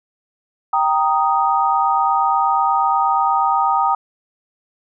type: chord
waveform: sine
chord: Eb major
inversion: first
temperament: equal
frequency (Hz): 784 / 932.3 / 1244.5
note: G5 / Bb5 / Eb6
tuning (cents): 0 / 0 / 0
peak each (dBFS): -18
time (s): 0.73-3.95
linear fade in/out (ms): 5
effects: none